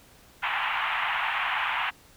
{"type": "band-pass noise", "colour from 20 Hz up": "pink", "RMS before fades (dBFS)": -28, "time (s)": [0.42, 1.91], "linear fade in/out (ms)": 20, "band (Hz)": [800, 3000], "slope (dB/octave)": 48, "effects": ["pink hiss -55 dBFS RMS until 2.16 s"]}